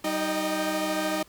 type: tone cluster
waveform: sawtooth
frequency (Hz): 193.5 / 313.1 / 613 / 784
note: G3 / D#4 / D#5 / G5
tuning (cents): -22 / +11 / -26 / 0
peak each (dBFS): -32 / -25 / -26 / -31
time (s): 0.04-1.23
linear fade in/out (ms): 5
effects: pink hiss -56 dBFS RMS until 1.28 s